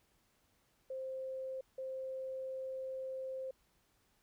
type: tone bursts at uneven times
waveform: sine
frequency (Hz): 525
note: C5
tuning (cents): +6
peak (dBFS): -39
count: 2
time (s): 0.9-1.61 / 1.78-3.51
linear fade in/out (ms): 5
effects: pink hiss -74 dBFS RMS until 4.22 s